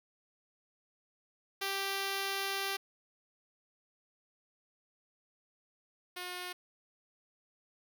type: tone pair in turn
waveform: 5% pulse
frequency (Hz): 392 / 359.7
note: G4 / F#4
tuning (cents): 0 / -49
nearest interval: minor second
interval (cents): 149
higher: first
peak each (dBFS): -22 / -28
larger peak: first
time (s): 1.61-2.77 / 6.16-6.53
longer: first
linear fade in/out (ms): 10
effects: none